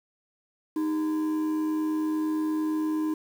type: tone with frequency modulation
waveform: sine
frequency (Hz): 311.1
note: D#4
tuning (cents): 0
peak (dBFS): -22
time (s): 0.76-3.14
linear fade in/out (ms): 5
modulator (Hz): 711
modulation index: 0.31
effects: tanh soft clip ceiling -23 dBFS + 8-bit